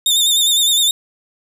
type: tone with vibrato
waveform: sawtooth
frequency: 3612 Hz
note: A7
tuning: 45 cents sharp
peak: -9 dBFS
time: 0.06-0.91 s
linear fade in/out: 2 ms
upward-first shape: sine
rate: 9.8 Hz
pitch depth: 62 cents each way
effects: none